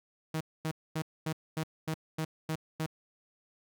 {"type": "tone bursts", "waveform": "sawtooth", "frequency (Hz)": 158.2, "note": "D#3", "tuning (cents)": 29, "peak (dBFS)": -27, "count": 9, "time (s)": [0.34, 2.863], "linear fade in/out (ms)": 5, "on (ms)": 67, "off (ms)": 240, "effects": []}